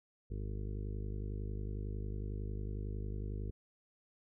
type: harmonic tone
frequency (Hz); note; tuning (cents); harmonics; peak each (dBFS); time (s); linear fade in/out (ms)
51; G#1; -31; 1 / 2 / 3 / 4 / 5 / 6 / 7 / 8 / 9; -39 / -42 / -52 / -50 / -56 / -56 / -53 / -54 / -56; 0.3-3.51; 10
effects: none